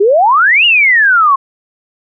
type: exponential two-way sweep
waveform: sine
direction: up then down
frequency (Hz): 378.8 to 2915 to 1060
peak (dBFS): -5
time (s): 0-1.36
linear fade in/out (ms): 10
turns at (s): 0.65
effects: none